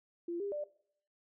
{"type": "tone with pitch steps", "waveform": "sine", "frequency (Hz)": [343.4, 402.4, 592], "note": ["F4", "G4", "D5"], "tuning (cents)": [-29, 45, 14], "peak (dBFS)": -35, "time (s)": [0.28, 0.64], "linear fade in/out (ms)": 5, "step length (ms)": 120, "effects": ["noise-tail reverb RT60 0.6 s tail -18 dB re dry"]}